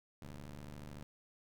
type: ring-modulated tone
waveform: 20% pulse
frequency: 73.42 Hz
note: D2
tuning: in tune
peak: -39 dBFS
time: 0.22-1.03 s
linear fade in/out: 0 ms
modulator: 63 Hz
effects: none